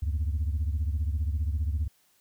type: beating tone pair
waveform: sine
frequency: 72.5 / 87.5 Hz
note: D2 / F2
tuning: -22 / +4 cents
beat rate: 15 Hz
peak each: -25 / -29 dBFS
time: 0.02-1.88 s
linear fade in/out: 10 ms
effects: tanh soft clip ceiling -22 dBFS + white hiss -66 dBFS RMS until 2.2 s